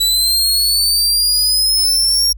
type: linear sweep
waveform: sawtooth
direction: up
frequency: 3932 to 5588 Hz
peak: -9 dBFS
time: 0-2.33 s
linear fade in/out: 10 ms
effects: added 50 Hz sine -30 dBFS peak until 2.37 s